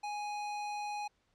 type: tone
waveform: square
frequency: 830.6 Hz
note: G#5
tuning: in tune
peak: -37 dBFS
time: 0.03-1.08 s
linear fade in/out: 10 ms
effects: pink hiss -75 dBFS RMS until 1.34 s + low-pass 6000 Hz 12 dB/octave